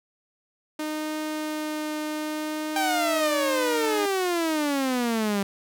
sawtooth tone with vibrato, 306.7 Hz, D#4, 25 cents flat, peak -24 dBFS, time 0.79-4.06 s, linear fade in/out 5 ms, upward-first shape triangle, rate 0.63 Hz, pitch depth 10 cents each way
sawtooth exponential sweep, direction down, 791 to 195.5 Hz, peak -19 dBFS, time 2.76-5.43 s, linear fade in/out 2 ms
effects none

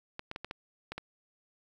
clicks, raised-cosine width 0.3 ms, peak -22 dBFS, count 7, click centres 0.194 / 0.314 / 0.361 / 0.446 / 0.511 / 0.92 / 0.98 s, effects 9-bit

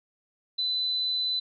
sine tone, 4008 Hz, B7, 25 cents sharp, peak -25 dBFS, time 0.58-1.4 s, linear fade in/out 10 ms, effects none

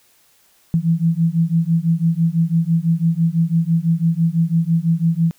sine beating tone pair, 162.8 / 168.8 Hz, E3 / E3, -21 / +41 cents, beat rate 6 Hz, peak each -17 dBFS, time 0.74-5.31 s, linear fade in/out 0 ms, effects white hiss -56 dBFS RMS until 5.38 s

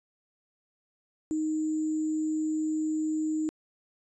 sine tone with sample-and-hold, 311.1 Hz, D#4, in tune, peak -26 dBFS, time 1.31-3.49 s, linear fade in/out 0 ms, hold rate 7350 Hz, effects resampled to 22050 Hz

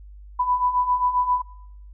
sine beating tone pair, 987.8 / 995.3 Hz, B5 / B5, 0 / +13 cents, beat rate 7.5 Hz, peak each -25 / -20 dBFS, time 0.39-1.42 s, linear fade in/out 10 ms, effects noise-tail reverb RT60 0.8 s tail -23 dB re dry + added 50 Hz sine -40 dBFS peak until 1.93 s

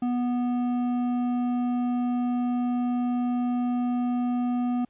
sine tone with hard clipping, 245.1 Hz, B3, 13 cents flat, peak -25 dBFS, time 0.02-4.85 s, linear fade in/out 5 ms, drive 8 dB, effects pink hiss -69 dBFS RMS until 4.89 s + resampled to 8000 Hz

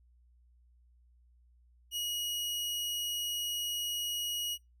sawtooth tone, 2900 Hz, F#7, 35 cents flat, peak -30 dBFS, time 1.91-4.58 s, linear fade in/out 50 ms, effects noise-tail reverb RT60 0.2 s tail -26 dB re dry + added 60 Hz sine -61 dBFS peak until 4.8 s

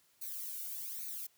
violet noise with flanger, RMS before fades -42 dBFS, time 0.21-1.27 s, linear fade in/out 10 ms, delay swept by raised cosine 0.47 to 1.39 ms, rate 1.2 Hz, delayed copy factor +0.9, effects white hiss -70 dBFS RMS until 1.37 s + high-pass 60 Hz 12 dB/octave

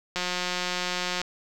click train, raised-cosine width 0.2 ms, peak -11 dBFS, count 191, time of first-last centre 0.16-1.216 s, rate 180 Hz, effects none

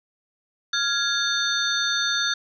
sine tone cluster, 1395 / 1665 / 3616 / 4388 / 6080 Hz, F6 / G#6 / A7 / C#8 / F#8, -2 / +4 / +47 / -18 / +46 cents, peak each -27 / -27 / -25 / -29 / -33 dBFS, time 0.73-2.34 s, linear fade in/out 5 ms, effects none

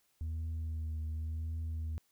sine tone with vibrato, 79.6 Hz, D#2, 40 cents sharp, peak -32 dBFS, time 0.21-1.98 s, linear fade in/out 0 ms, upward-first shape triangle, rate 0.91 Hz, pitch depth 32 cents each way, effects tanh soft clip ceiling -34 dBFS + white hiss -74 dBFS RMS until 2.11 s

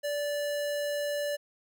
square tone, 582 Hz, D5, 16 cents flat, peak -30 dBFS, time 0.03-1.37 s, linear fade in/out 20 ms, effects none

